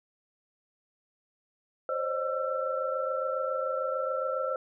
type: tone cluster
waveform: sine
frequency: 524 / 551 / 612 / 1341 Hz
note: C5 / C#5 / D#5 / E6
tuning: +2 / -11 / -29 / +29 cents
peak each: -31 / -38 / -35 / -33 dBFS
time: 1.89-4.56 s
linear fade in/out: 2 ms
effects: none